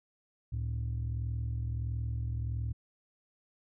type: tone pair together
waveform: sine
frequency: 70.68 / 112.2 Hz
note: C#2 / A2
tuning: +34 / +34 cents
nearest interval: minor sixth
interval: 800 cents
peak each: -33 / -32 dBFS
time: 0.52-2.73 s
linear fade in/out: 10 ms
effects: tanh soft clip ceiling -28 dBFS